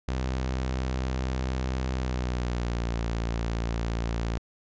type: tone with pitch glide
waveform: sawtooth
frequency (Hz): 64.3 to 57.28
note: C2 to A#1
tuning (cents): -30 to -30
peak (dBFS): -23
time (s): 0.08-4.38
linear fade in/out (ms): 0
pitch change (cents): -200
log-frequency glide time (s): 1.94-2.99
effects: resampled to 16000 Hz